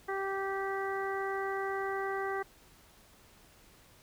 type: harmonic tone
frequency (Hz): 389.7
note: G4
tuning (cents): -10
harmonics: 1 / 2 / 3 / 4 / 5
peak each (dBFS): -35 / -38 / -40 / -41 / -42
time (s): 0.08-2.43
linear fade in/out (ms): 10
effects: pink hiss -60 dBFS RMS until 4.02 s